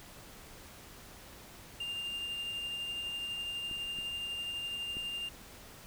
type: tone with tremolo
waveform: triangle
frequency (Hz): 2800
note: F7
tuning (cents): +4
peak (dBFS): -33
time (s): 1.8-5.29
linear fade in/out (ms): 5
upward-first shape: triangle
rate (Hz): 12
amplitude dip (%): 30
type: clicks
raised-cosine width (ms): 3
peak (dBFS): -35 / -35 / -32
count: 3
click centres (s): 3.713 / 3.987 / 4.969
effects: pink hiss -52 dBFS RMS until 5.86 s